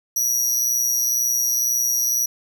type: tone with amplitude modulation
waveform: sawtooth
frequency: 5790 Hz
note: F#8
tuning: 38 cents flat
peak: -13 dBFS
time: 0.16-2.26 s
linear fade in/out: 5 ms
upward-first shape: sine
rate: 122 Hz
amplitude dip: 60%
effects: none